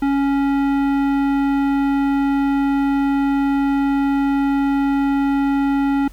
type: tone with tanh clipping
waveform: sine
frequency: 277.9 Hz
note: C#4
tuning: 4 cents sharp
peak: -17 dBFS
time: 0.02-6.08 s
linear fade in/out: 5 ms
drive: 15 dB
effects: added 44 Hz sine -37 dBFS peak until 6.12 s + pink hiss -50 dBFS RMS until 6.12 s